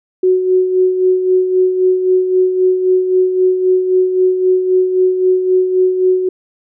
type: tone with tremolo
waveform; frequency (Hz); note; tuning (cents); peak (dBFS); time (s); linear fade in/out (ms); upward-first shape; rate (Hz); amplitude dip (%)
sine; 370; F#4; 0; -7; 0.23-6.29; 5; sine; 3.8; 55
effects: none